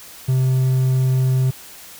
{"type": "tone", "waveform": "triangle", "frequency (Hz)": 130, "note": "C3", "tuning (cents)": -11, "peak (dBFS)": -12, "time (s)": [0.28, 1.51], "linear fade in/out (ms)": 10, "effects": ["white hiss -40 dBFS RMS until 1.99 s"]}